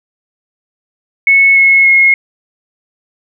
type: tone with pitch steps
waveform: sine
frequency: 2200 / 2180 / 2160 Hz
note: C#7 / C#7 / C#7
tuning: -14 / -29 / -45 cents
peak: -4 dBFS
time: 1.27-2.14 s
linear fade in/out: 2 ms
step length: 290 ms
effects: none